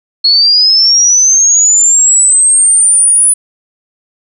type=linear sweep; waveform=sine; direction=up; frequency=4300 to 9956 Hz; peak=-4 dBFS; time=0.24-3.34 s; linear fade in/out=10 ms; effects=none